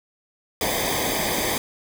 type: noise with comb filter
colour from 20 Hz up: pink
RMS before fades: -24 dBFS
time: 0.61-1.58 s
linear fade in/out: 2 ms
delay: 0.72 ms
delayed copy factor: -0.8
effects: none